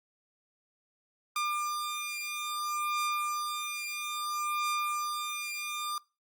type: beating tone pair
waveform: sawtooth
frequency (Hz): 1200 / 1200.6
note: D6 / D6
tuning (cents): +37 / +38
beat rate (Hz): 0.6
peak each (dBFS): -31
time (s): 1.36-5.98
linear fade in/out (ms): 2
effects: noise-tail reverb RT60 0.3 s tail -23 dB re dry + Opus 32 kbps